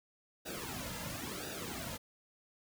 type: noise with flanger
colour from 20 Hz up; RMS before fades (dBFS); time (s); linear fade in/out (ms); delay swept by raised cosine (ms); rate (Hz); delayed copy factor
pink; -42; 0.45-1.98; 20; 0.93 to 2.73; 0.97; -0.85
effects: none